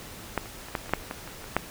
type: clicks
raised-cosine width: 0.5 ms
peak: -10 / -27 / -25 / -12 / -28 / -23 / -6 / -17 / -24 / -25 / -6 dBFS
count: 11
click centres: 0.377 / 0.458 / 0.685 / 0.752 / 0.86 / 0.894 / 0.936 / 1.111 / 1.276 / 1.442 / 1.566 s
effects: pink hiss -43 dBFS RMS until 1.7 s